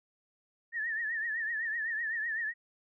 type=tone with vibrato; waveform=sine; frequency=1802 Hz; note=A6; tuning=41 cents sharp; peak=-31 dBFS; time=0.72-2.54 s; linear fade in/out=50 ms; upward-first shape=triangle; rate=7.9 Hz; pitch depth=110 cents each way; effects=none